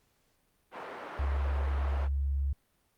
pink band-pass noise, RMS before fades -42 dBFS, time 0.71-2.09 s, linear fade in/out 50 ms, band 510 to 1500 Hz, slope 12 dB/octave
sine tone, 69.3 Hz, C#2, in tune, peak -27 dBFS, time 1.19-2.53 s, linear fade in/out 5 ms
effects pink hiss -72 dBFS RMS until 2.97 s + Opus 48 kbps

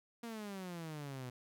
sawtooth exponential sweep, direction down, 237.1 to 122.7 Hz, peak -39 dBFS, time 0.23-1.3 s, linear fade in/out 5 ms, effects none

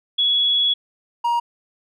sine / triangle tone pair in turn, 3370 / 945.7 Hz, G#7 / A#5, +25 / +25 cents, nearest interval octave + minor seventh, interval 2200 cents, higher first, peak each -15 dBFS, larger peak neither, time 0.18-0.74 / 1.24-1.4 s, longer first, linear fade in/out 10 ms, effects none

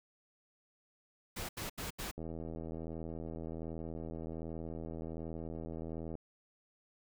pink noise bursts, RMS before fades -41 dBFS, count 4, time 1.36-2.114 s, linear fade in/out 10 ms, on 130 ms, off 78 ms
click train, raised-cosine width 2 ms, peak -30 dBFS, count 324, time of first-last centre 2.18-6.153 s, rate 81.3 Hz
effects none

